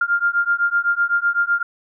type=beating tone pair; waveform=sine; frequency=1396.9 / 1404.8 Hz; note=F6 / F6; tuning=0 / +10 cents; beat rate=7.9 Hz; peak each=-19 dBFS; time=0.01-1.63 s; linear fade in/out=5 ms; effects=none